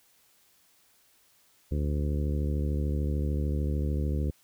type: harmonic tone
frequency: 73.42 Hz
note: D2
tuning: in tune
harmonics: 1 / 2 / 3 / 4 / 5 / 6 / 7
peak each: -27 / -33 / -37 / -39 / -41 / -43 / -44 dBFS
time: 1.71-4.31 s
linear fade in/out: 10 ms
effects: white hiss -64 dBFS RMS until 4.43 s